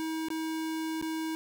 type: tone with dropouts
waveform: square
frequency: 319.5 Hz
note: D#4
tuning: 46 cents sharp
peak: -32 dBFS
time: 0-1.35 s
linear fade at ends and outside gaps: 0 ms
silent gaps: 0.285-0.303 / 1.014-1.025 s
effects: none